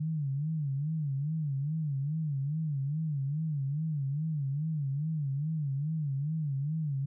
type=tone with vibrato; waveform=sine; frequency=147.5 Hz; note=D3; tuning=8 cents sharp; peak=-29 dBFS; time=0-7.06 s; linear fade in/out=10 ms; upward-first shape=sine; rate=2.4 Hz; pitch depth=150 cents each way; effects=none